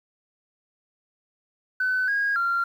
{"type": "tone with pitch steps", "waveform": "sine", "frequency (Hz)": [1511, 1637, 1382], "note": ["F#6", "G#6", "F6"], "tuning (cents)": [36, -25, -19], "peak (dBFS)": -20, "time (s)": [1.8, 2.64], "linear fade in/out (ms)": 5, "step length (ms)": 280, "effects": ["tanh soft clip ceiling -17 dBFS", "9-bit"]}